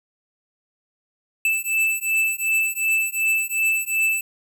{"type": "beating tone pair", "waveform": "square", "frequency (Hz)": [2637, 2639.7], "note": ["E7", "E7"], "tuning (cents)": [0, 2], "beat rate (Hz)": 2.7, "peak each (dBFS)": -23, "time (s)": [1.45, 4.21], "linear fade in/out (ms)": 2, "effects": []}